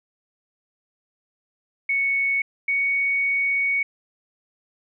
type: tone pair in turn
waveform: sine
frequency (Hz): 2217 / 2231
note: C#7 / C#7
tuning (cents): 0 / +11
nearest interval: unison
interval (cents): 11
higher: second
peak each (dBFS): -19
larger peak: neither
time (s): 1.89-2.42 / 2.68-3.83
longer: second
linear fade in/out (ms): 5
effects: none